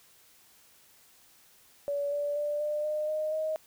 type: tone with pitch steps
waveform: sine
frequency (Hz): 571 / 580 / 589.1 / 598.4 / 607.8 / 617.3 / 627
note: D5 / D5 / D5 / D5 / D#5 / D#5 / D#5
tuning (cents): -49 / -22 / +5 / +32 / -41 / -14 / +13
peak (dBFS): -28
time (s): 1.88-3.56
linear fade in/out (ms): 0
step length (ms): 240
effects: white hiss -60 dBFS RMS until 3.66 s